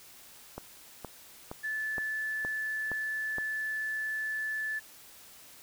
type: click train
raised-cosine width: 1 ms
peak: -24 dBFS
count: 7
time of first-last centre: 0.58-3.384 s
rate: 2.14 Hz
type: tone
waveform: sine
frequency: 1741 Hz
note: A6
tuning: 19 cents flat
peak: -31 dBFS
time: 1.63-4.8 s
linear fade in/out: 20 ms
effects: white hiss -53 dBFS RMS until 5.62 s